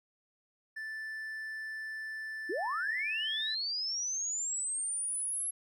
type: tone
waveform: triangle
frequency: 1760 Hz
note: A6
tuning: in tune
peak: -36 dBFS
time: 0.76-3.55 s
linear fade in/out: 10 ms
type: linear sweep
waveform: sine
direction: up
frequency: 293.7 to 11180 Hz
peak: -32 dBFS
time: 2.49-5.51 s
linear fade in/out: 10 ms
effects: none